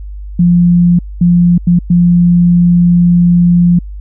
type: tone bursts at uneven times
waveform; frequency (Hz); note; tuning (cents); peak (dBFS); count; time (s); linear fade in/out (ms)
sine; 174.61; F3; 0; -4; 4; 0.39-0.99 / 1.21-1.58 / 1.67-1.79 / 1.9-3.79; 5
effects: added 50 Hz sine -22 dBFS peak until 4 s